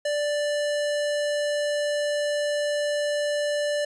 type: tone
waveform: square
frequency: 587.3 Hz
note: D5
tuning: in tune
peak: -24 dBFS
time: 0.05-3.85 s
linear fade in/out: 5 ms
effects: resampled to 22050 Hz